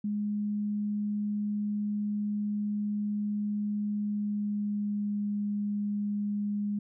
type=tone with pitch glide; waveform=sine; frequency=207.7 to 205.7 Hz; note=G#3 to G#3; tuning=0 to -16 cents; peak=-28 dBFS; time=0.04-6.79 s; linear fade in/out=5 ms; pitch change=-16 cents; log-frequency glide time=3.93-5.25 s; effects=none